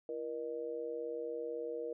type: tone with amplitude modulation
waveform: sine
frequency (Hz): 473.9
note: A#4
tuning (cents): +28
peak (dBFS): -33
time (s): 0.09-1.93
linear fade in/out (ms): 2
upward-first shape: sine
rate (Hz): 138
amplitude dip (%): 90
effects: none